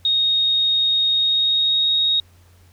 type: tone with pitch glide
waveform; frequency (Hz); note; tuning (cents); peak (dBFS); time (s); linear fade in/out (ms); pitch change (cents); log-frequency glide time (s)
sine; 3729 to 3755; A#7 to A#7; 0 to +12; -15; 0.05-2.2; 2; +12; 1.12-1.9
effects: added 88 Hz sine -49 dBFS peak until 2.72 s + pink hiss -57 dBFS RMS until 2.72 s